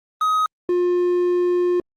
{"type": "tone pair in turn", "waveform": "triangle", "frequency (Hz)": [1261, 355.2], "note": ["D#6", "F4"], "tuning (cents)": [23, 29], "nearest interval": "octave + minor seventh", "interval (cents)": 2194, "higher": "first", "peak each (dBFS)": -14, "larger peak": "neither", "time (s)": [[0.21, 0.46], [0.69, 1.8]], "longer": "second", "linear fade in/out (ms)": 2, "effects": ["Opus 24 kbps"]}